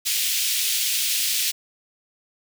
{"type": "high-pass noise", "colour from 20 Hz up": "pink", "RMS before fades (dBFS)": -23, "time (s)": [0.05, 1.52], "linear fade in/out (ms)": 20, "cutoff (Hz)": 2700, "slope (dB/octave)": 24, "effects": []}